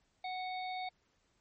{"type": "harmonic tone", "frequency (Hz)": 740, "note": "F#5", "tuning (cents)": 0, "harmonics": [1, 3, 5, 6], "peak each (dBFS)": [-38, -45, -48, -54], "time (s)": [0.24, 0.89], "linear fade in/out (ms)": 5, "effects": ["pink hiss -75 dBFS RMS until 1.4 s", "MP3 32 kbps"]}